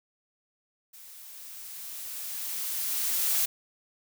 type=noise with level ramp; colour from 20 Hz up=blue; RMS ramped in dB=-49 to -25 dBFS; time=0.93-3.46 s; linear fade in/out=10 ms; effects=none